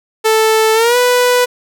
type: tone with pitch glide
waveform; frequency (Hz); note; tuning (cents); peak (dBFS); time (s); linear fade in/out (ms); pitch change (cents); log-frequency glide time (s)
sawtooth; 440 to 493.9; A4 to B4; 0 to 0; -5; 0.24-1.46; 20; +200; 0.74-0.97
effects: none